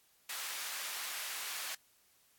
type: high-pass noise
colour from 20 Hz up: pink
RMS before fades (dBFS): -41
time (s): 0.29-1.75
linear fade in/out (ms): 5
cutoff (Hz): 1400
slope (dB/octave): 12
effects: white hiss -69 dBFS RMS until 2.38 s + AAC 64 kbps